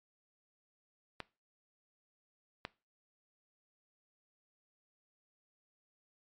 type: clicks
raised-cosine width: 0.3 ms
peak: -23 / -22 dBFS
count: 2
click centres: 1.203 / 2.651 s
effects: noise-tail reverb RT60 0.3 s tail -20 dB re dry + MP3 64 kbps